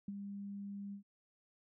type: tone with ADSR envelope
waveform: sine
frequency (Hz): 200.4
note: G3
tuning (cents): +38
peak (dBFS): -37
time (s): 0.08-1.03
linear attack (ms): 4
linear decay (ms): 29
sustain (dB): -5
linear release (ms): 100
effects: none